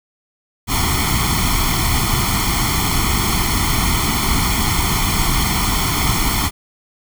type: noise with comb filter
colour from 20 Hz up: pink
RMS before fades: -17 dBFS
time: 0.67-6.51 s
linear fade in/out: 50 ms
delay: 0.92 ms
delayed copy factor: +1
effects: none